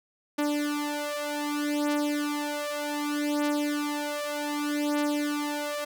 sawtooth beating tone pair, 293.7 / 294.35 Hz, D4 / D4, 0 / +4 cents, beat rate 0.65 Hz, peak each -26 dBFS, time 0.38-5.85 s, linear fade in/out 10 ms, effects none

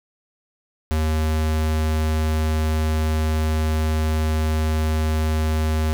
square tone, 78.2 Hz, D#2, 9 cents sharp, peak -19 dBFS, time 0.91-5.93 s, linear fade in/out 0 ms, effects none

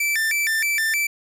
45% pulse tone with vibrato, 2036 Hz, C7, 48 cents flat, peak -19 dBFS, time 0-1.07 s, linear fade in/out 5 ms, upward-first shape square, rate 3.2 Hz, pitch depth 230 cents each way, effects none

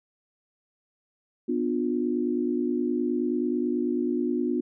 sine chord, B diminished, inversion none, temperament just, 246.9 / 296.3 / 355.6 Hz, B3 / D4 / F4, 0 / +15 / +31 cents, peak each -27 / -29 / -28 dBFS, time 1.48-4.61 s, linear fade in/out 10 ms, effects none

